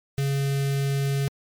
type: tone with notch filter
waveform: square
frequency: 138.59 Hz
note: C#3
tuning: in tune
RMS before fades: -24 dBFS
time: 0.18-1.28 s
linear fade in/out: 0 ms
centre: 970 Hz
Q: 0.96
effects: MP3 96 kbps